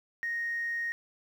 sine tone, 1864.7 Hz, A#6, in tune, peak -29 dBFS, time 0.23-0.92 s, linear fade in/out 0 ms, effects tanh soft clip ceiling -26 dBFS + 10-bit

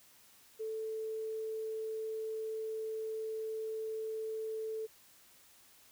sine tone, 440 Hz, A4, in tune, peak -36 dBFS, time 0.59-4.87 s, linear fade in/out 20 ms, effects white hiss -62 dBFS RMS until 5.91 s

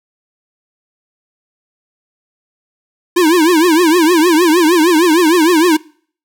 square tone with vibrato, 333.6 Hz, E4, 21 cents sharp, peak -8 dBFS, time 3.16-5.77 s, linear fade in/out 10 ms, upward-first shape triangle, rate 6.5 Hz, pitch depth 190 cents each way, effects noise-tail reverb RT60 0.5 s tail -24 dB re dry

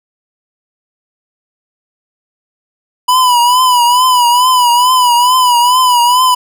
square tone with vibrato, 987.8 Hz, B5, in tune, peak -7 dBFS, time 3.08-6.35 s, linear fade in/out 10 ms, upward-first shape triangle, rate 2.3 Hz, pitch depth 77 cents each way, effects none

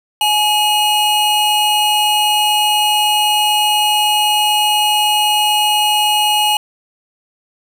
square tone pair together, 844 / 2897 Hz, G#5 / F#7, +28 / -37 cents, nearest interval octave + major sixth, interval 2135 cents, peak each -15 / -15 dBFS, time 0.21-6.57 s, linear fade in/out 2 ms, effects none

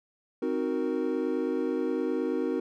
triangle chord, C half-diminished seventh, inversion none, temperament equal, 261.6 / 311.1 / 370 / 466.2 Hz, C4 / Eb4 / Gb4 / Bb4, 0 / 0 / 0 / 0 cents, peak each -30 dBFS, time 0.42-2.6 s, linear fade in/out 5 ms, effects none

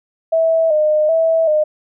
sine tone with vibrato, 631 Hz, D#5, 24 cents sharp, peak -11 dBFS, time 0.32-1.64 s, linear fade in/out 10 ms, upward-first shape square, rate 1.3 Hz, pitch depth 56 cents each way, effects none

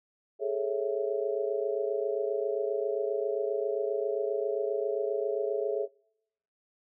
sine chord, A major seventh, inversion third, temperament just, 412.5 / 440 / 550 / 660 Hz, G#4 / A4 / C#5 / E5, -12 / 0 / -14 / +2 cents, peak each -31 / -33 / -34 / -36 dBFS, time 0.39-5.88 s, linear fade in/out 50 ms, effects noise-tail reverb RT60 0.8 s tail -26 dB re dry

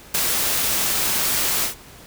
white noise with ADSR envelope, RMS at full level -18 dBFS, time 0.14-1.75 s, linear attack 8 ms, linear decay 13 ms, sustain -3 dB, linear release 120 ms, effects pink hiss -44 dBFS RMS until 2.06 s

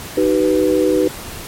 sine chord, Eb augmented, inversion none, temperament equal with one note detuned, 311.1 / 383 / 493.9 Hz, Eb4 / G4 / B4, 0 / -40 / 0 cents, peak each -16 dBFS, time 0.17-1.08 s, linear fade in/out 5 ms, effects pink hiss -31 dBFS RMS until 1.47 s + MP3 64 kbps

